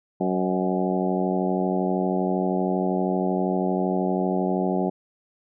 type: harmonic tone with a mistuned harmonic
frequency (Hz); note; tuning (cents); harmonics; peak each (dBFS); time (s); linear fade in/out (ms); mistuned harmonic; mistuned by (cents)
92.7; F#2; +4; 2 / 3 / 4 / 5 / 6 / 7 / 8 / 9; -25 / -29 / -27 / -33 / -34 / -31 / -31 / -35; 0.2-4.9; 10; 7; -27
effects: none